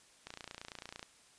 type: click train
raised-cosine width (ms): 0.2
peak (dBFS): -27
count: 23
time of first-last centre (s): 0.27-1.029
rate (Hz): 29
effects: white hiss -63 dBFS RMS until 1.38 s + resampled to 22050 Hz